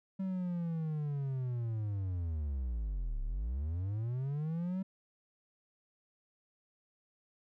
triangle linear two-way sweep, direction down then up, 193.1 to 33 to 193.1 Hz, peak -31 dBFS, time 0.19-4.83 s, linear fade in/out 10 ms, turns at 3.22 s, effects none

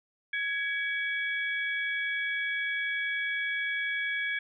sine tone cluster, 1664 / 2275 / 3342 Hz, G#6 / C#7 / G#7, +3 / +44 / +10 cents, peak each -31 / -32 / -40 dBFS, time 0.33-4.39 s, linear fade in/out 5 ms, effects none

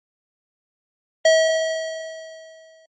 square tone with exponential decay, 643 Hz, E5, 43 cents flat, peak -11 dBFS, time 1.25-2.86 s, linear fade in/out 5 ms, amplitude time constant 350 ms, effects MP3 32 kbps

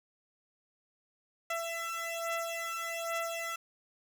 15% pulse beating tone pair, 668 / 669.2 Hz, E5 / E5, +23 / +26 cents, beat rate 1.2 Hz, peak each -31 dBFS, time 1.5-3.56 s, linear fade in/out 5 ms, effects none

